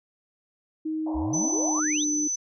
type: tone with pitch glide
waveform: sine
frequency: 314.1 to 299.4 Hz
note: D#4 to D4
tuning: +16 to +33 cents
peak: -26 dBFS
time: 0.85-2.28 s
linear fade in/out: 10 ms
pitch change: -83 cents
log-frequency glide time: 1.54-2.05 s
type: band-pass noise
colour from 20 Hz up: white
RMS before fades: -38 dBFS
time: 1.06-1.8 s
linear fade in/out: 5 ms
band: 530 to 1000 Hz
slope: 96 dB/octave
type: exponential sweep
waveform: sine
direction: up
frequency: 56.6 to 4130 Hz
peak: -30 dBFS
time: 1.14-2.05 s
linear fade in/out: 20 ms
type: tone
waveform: sine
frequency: 6030 Hz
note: F#8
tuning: 32 cents sharp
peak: -25 dBFS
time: 1.33-2.36 s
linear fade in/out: 10 ms
effects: none